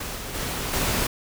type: noise with level steps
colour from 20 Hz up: pink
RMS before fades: -32 / -34 / -29 / -24 dBFS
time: 0-1.07 s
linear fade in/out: 5 ms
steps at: 0.15 / 0.34 / 0.73 s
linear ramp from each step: 10 ms
effects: none

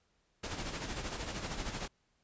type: noise with tremolo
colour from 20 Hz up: pink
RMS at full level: -37 dBFS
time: 0.43-1.88 s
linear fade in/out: 10 ms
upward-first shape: sine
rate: 13 Hz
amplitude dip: 55%
effects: pink hiss -75 dBFS RMS until 2.23 s + resampled to 16000 Hz

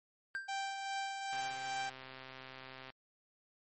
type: tone with exponential decay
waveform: triangle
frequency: 1577 Hz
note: G6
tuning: 10 cents sharp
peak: -32 dBFS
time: 0.35-0.62 s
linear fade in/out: 0 ms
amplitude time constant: 58 ms
type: tone with tremolo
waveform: sawtooth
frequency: 784 Hz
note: G5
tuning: in tune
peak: -32 dBFS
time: 0.48-1.9 s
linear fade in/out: 10 ms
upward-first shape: sine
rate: 2.5 Hz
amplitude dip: 40%
type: click train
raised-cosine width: 0.3 ms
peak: -33 dBFS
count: 207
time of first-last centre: 1.33-2.903 s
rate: 131 Hz
effects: MP3 32 kbps

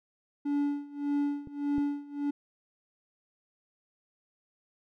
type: tone with tremolo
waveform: triangle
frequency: 287.3 Hz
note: D4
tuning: 38 cents flat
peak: -23 dBFS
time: 0.45-2.31 s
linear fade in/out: 10 ms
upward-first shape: sine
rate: 1.7 Hz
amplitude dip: 90%
type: clicks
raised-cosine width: 3 ms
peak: -31 / -26 dBFS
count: 2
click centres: 1.473 / 1.782 s
effects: none

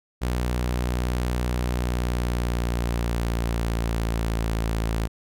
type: tone with pitch glide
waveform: sawtooth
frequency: 61.1 to 55.71 Hz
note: B1 to A1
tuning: -18 to +22 cents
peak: -19 dBFS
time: 0.21-5.08 s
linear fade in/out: 20 ms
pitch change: -160 cents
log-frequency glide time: 1.76-4.51 s
effects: none

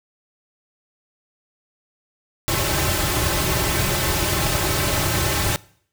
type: noise with comb filter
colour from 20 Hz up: pink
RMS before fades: -21 dBFS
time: 2.48-5.56 s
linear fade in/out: 0 ms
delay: 4.2 ms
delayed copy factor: -0.85
effects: noise-tail reverb RT60 0.6 s tail -22 dB re dry

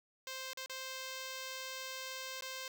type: tone with dropouts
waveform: 5% pulse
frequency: 523.3 Hz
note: C5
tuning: in tune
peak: -30 dBFS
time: 0.27-2.68 s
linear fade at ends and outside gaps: 1 ms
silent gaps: 0.533-0.573 / 0.661-0.696 / 2.409-2.422 s
effects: none

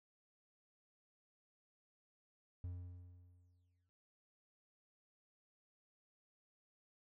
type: tone with exponential decay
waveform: triangle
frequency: 89 Hz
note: F2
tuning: 33 cents sharp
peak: -39 dBFS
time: 2.64-3.89 s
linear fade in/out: 0 ms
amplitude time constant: 270 ms
effects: noise-tail reverb RT60 1.0 s tail -21 dB re dry

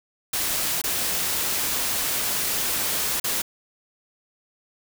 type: noise with dropouts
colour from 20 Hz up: white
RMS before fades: -25 dBFS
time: 0.33-3.42 s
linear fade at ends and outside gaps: 5 ms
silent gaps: 0.817-0.838 / 3.2-3.241 s
effects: none

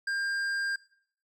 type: tone with hard clipping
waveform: sine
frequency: 1600 Hz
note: G6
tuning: 35 cents sharp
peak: -30 dBFS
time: 0.07-0.76 s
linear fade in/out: 5 ms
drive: 8 dB
effects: noise-tail reverb RT60 0.6 s tail -19 dB re dry

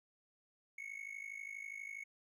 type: tone with amplitude modulation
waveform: triangle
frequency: 2204 Hz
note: C#7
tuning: 11 cents flat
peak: -39 dBFS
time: 0.78-2.04 s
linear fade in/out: 5 ms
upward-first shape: sine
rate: 52.3 Hz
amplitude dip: 85%
effects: none

